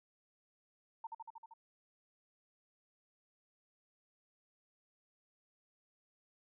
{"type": "tone with echo", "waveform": "sine", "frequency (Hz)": 908, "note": "A#5", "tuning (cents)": -46, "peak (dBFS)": -40, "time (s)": [1.04, 1.07], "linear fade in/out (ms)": 5, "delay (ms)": 78, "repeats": 6, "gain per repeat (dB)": -2, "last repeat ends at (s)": 1.538, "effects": []}